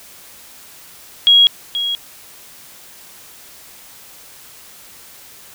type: tone with echo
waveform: sine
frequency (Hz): 3300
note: G#7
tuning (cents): -12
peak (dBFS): -6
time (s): 1.27-1.47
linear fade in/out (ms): 0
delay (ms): 480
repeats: 1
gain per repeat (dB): -11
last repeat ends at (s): 1.95
effects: white hiss -41 dBFS RMS until 5.54 s